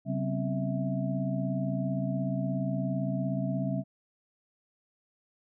sine tone cluster, 135 / 191.3 / 250.6 / 267.7 / 653 Hz, C#3 / G3 / B3 / C4 / E5, -45 / -42 / +25 / +40 / -17 cents, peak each -32 / -32 / -39 / -35 / -37 dBFS, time 0.05-3.84 s, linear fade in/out 50 ms, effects none

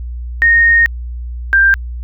sine tone pair in turn, 1852 / 1582.3 Hz, A#6 / G6, -12 / +16 cents, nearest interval minor third, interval 272 cents, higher first, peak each -6 dBFS, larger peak neither, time 0.42-0.86 / 1.53-1.74 s, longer first, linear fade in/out 0 ms, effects added 60 Hz sine -21 dBFS peak until 2.03 s

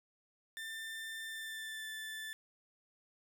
30% pulse tone with pitch glide, 1788 to 1757.3 Hz, A6 to A6, +27 to -3 cents, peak -39 dBFS, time 0.57-2.33 s, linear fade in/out 0 ms, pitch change -30 cents, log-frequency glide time 1.27-1.88 s, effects none

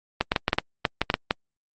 clicks, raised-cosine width 0.3 ms, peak -4 dBFS, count 11, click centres 0.21 / 0.319 / 0.362 / 0.481 / 0.531 / 0.585 / 0.852 / 1.016 / 1.101 / 1.141 / 1.309 s, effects Opus 32 kbps

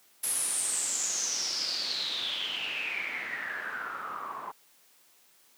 white noise with low-pass filter sweep, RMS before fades -33 dBFS, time 0.23-4.52 s, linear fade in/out 10 ms, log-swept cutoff 11000 to 990 Hz, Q 9.2, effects white hiss -62 dBFS RMS until 5.57 s + high-pass 200 Hz 12 dB/octave

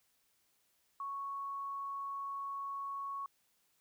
sine tone, 1108.7 Hz, C#6, in tune, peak -38 dBFS, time 1-3.26 s, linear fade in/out 2 ms, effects white hiss -75 dBFS RMS until 3.8 s

